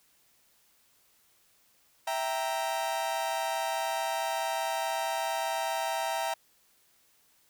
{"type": "chord", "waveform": "40% pulse", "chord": "E diminished", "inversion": "none", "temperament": "equal", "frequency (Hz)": [659.3, 784, 932.3], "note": ["E5", "G5", "Bb5"], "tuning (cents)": [0, 0, 0], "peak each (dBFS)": -33, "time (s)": [2.07, 6.34], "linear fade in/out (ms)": 5, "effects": ["white hiss -66 dBFS RMS until 7.49 s"]}